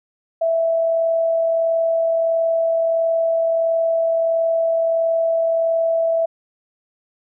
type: tone with amplitude modulation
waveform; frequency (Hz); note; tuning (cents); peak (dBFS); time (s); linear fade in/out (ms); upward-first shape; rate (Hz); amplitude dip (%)
sine; 659.3; E5; 0; -14; 0.41-6.26; 10; sine; 41.5; 25
effects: none